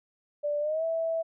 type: tone with pitch glide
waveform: sine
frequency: 587.3 to 655.4 Hz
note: D5 to E5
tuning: 0 to -10 cents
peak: -26 dBFS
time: 0.43-1.23 s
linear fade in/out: 20 ms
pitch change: +190 cents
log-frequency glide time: 0.6-0.84 s
effects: none